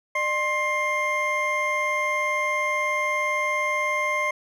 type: tone cluster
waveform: triangle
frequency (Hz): 603 / 1058 / 2110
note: D5 / C6 / C7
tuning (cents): +46 / +19 / +14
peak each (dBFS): -27 / -25 / -23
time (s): 0.15-4.31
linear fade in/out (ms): 5
effects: none